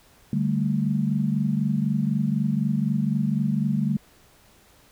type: chord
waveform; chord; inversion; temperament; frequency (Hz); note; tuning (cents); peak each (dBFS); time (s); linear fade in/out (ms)
sine; D suspended fourth; none; equal with one note detuned; 147.77 / 196 / 220; D3 / G3 / A3; +11 / 0 / 0; -25; 0.33-3.97; 2
effects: pink hiss -56 dBFS RMS until 4.91 s